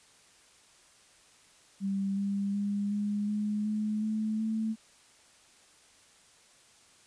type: tone with pitch steps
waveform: sine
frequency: 196 / 199.31 / 202.7 / 206.1 / 209.6 / 213.1 / 216.7 / 220.4 Hz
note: G3 / G3 / G#3 / G#3 / G#3 / G#3 / A3 / A3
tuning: 0 / +29 / -42 / -13 / +16 / +45 / -26 / +3 cents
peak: -28 dBFS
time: 1.8-4.76 s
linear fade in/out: 50 ms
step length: 370 ms
effects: white hiss -60 dBFS RMS until 7.06 s + resampled to 22050 Hz